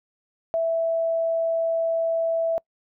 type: tone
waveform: sine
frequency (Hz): 659.3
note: E5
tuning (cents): 0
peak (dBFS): -20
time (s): 0.54-2.58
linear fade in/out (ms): 0
effects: noise-tail reverb RT60 0.1 s tail -26 dB re dry